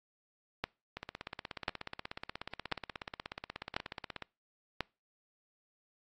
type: two click trains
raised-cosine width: 0.3 ms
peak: -24 / -16 dBFS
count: 55 / 5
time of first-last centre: 0.97-4.223 / 0.64-4.807 s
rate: 16.6 / 0.96 Hz
effects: noise-tail reverb RT60 0.3 s tail -26 dB re dry + AAC 32 kbps